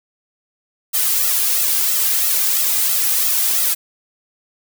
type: noise with flanger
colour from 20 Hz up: blue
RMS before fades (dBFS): -17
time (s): 0.93-3.75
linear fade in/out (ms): 20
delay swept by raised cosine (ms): 1.5 to 2.5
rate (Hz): 3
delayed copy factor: +0.95
effects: none

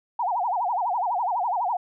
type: tone with vibrato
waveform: sine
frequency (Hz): 830.6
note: G#5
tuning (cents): 0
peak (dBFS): -22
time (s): 0.19-1.77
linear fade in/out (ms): 5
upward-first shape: sine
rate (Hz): 12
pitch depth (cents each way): 290
effects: none

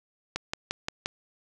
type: click train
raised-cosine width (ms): 0.2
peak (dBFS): -12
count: 5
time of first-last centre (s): 0.36-1.059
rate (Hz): 5.72
effects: none

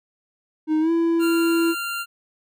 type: tone with pitch glide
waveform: triangle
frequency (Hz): 311.1 to 333.4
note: D#4 to E4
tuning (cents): 0 to +20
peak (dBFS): -15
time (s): 0.67-1.75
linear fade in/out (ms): 50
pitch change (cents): +120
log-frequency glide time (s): 0.8-0.91
type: tone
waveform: 25% pulse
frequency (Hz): 1388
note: F6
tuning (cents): -11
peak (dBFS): -22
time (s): 1.19-2.06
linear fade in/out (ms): 50
effects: none

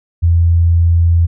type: tone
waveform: sine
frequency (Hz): 84.6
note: E2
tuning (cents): +45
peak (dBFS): -7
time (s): 0.22-1.27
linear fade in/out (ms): 20
effects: none

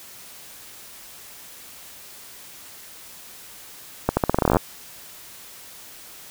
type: accelerating click train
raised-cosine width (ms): 1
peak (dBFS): -3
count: 15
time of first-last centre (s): 4.09-4.569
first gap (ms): 80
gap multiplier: 0.85
effects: white hiss -43 dBFS RMS until 6.3 s

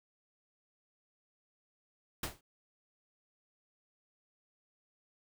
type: noise with exponential decay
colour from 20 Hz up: pink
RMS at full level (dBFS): -32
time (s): 2.23-2.41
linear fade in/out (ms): 5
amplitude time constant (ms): 37
effects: none

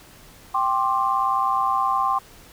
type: chord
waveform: sine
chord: G suspended fourth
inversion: none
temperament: equal with one note detuned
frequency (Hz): 784 / 1055.6 / 1174.7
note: G5 / C6 / D6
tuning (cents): 0 / +15 / 0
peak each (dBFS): -24 / -21 / -25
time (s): 0.54-2.19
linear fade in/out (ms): 10
effects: pink hiss -48 dBFS RMS until 2.52 s

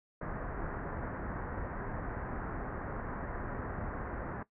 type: low-pass noise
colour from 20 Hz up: pink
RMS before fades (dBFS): -39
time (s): 0.21-4.43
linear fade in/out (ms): 5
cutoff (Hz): 1800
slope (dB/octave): 48
effects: noise-tail reverb RT60 0.1 s tail -17 dB re dry

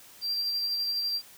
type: tone with tremolo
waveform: triangle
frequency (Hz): 4723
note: D8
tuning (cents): +9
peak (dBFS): -25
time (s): 0.21-1.22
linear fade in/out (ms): 50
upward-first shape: sine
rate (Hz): 12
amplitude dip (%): 25
effects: white hiss -52 dBFS RMS until 1.37 s

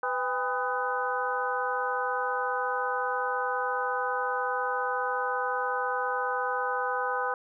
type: harmonic tone with a mistuned harmonic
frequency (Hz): 250.4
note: B3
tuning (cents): +24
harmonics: 2 / 3 / 4 / 5 / 6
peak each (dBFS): -33 / -33 / -33 / -33 / -33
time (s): 0.03-7.34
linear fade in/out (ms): 2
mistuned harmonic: 3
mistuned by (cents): +110
effects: none

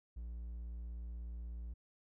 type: tone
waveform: triangle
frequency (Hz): 58.27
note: A#1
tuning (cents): 0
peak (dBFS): -40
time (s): 0.16-1.74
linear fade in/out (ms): 10
effects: none

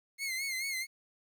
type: tone with vibrato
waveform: sawtooth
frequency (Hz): 2131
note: C7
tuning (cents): +31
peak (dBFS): -30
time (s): 0.18-0.87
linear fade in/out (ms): 50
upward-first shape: sine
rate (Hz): 4.6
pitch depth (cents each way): 71
effects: 11-bit

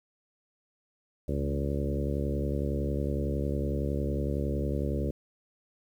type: harmonic tone with a mistuned harmonic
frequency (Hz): 70.9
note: C#2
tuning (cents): +40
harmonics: 1 / 2 / 3 / 4 / 5 / 6 / 7 / 8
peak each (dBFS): -31 / -34 / -36 / -37 / -38 / -39 / -39 / -40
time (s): 1.28-5.11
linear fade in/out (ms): 5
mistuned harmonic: 2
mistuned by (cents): -28
effects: 10-bit

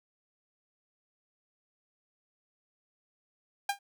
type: tone with exponential decay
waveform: sawtooth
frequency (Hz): 802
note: G5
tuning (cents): +39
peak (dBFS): -21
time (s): 3.69-3.79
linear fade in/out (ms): 5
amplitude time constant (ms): 21
effects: none

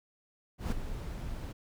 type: noise with ADSR envelope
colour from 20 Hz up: brown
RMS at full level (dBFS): -28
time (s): 0.58-1.53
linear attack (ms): 140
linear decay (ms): 8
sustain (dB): -10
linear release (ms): 16
effects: none

